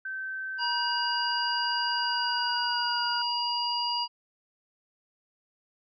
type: tone with pitch glide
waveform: sine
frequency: 1545 to 1433.2 Hz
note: G6 to F6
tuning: -26 to +44 cents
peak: -32 dBFS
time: 0.05-3.22 s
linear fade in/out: 5 ms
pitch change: -130 cents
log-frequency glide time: 1.92-3.05 s
type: harmonic tone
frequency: 957 Hz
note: A#5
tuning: 45 cents sharp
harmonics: 1 / 3 / 5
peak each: -30 / -34 / -30 dBFS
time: 0.58-4.08 s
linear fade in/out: 50 ms
effects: none